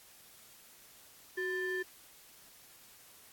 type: ring-modulated tone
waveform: triangle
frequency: 698.5 Hz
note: F5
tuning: in tune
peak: -28 dBFS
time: 1.37-1.83 s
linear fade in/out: 10 ms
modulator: 1070 Hz
effects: white hiss -58 dBFS RMS until 3.32 s + AAC 64 kbps